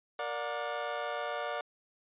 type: chord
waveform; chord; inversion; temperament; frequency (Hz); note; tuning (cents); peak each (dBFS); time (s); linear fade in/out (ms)
25% pulse; Bb augmented; none; equal with one note detuned; 466.2 / 587.3 / 722.7; Bb4 / D5 / F#5; 0 / 0 / -41; -37 / -33 / -34; 0.19-1.61; 2
effects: resampled to 8000 Hz